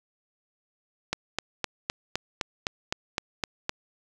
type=click train; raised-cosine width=0.2 ms; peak=-9 dBFS; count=11; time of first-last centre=1.13-3.694 s; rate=3.9 Hz; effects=none